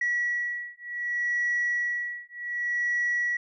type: beating tone pair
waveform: sine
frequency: 1932 / 1932.66 Hz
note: B6 / B6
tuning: -39 / -38 cents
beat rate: 0.66 Hz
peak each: -28 / -28 dBFS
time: 0.01-3.37 s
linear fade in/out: 5 ms
effects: tanh soft clip ceiling -20 dBFS